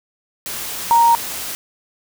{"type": "tone in noise", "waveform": "sine", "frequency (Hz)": 932.3, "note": "A#5", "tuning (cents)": 0, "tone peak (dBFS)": -9, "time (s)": [0.91, 1.15], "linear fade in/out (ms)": 0, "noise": "white", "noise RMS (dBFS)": -27, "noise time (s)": [0.46, 1.55], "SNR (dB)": 15, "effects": []}